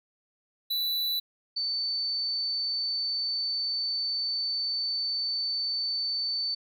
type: tone pair in turn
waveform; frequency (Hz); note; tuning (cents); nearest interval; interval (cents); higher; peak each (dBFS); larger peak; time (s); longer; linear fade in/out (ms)
square / sine; 3967 / 4529; B7 / C#8; +7 / +36; major second; 229; second; -27; neither; 0.7-1.2 / 1.56-6.55; second; 10
effects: none